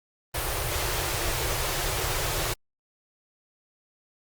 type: band-stop noise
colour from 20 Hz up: pink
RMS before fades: -28 dBFS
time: 0.34-2.54 s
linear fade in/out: 10 ms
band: 150 to 320 Hz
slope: 96 dB/octave
effects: Opus 32 kbps